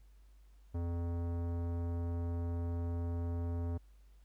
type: tone with tanh clipping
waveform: sine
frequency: 85.5 Hz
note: F2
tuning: 36 cents flat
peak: -36 dBFS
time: 0.74-3.78 s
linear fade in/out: 10 ms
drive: 18 dB
effects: added 50 Hz sine -57 dBFS peak until 4.24 s + pink hiss -75 dBFS RMS until 4.24 s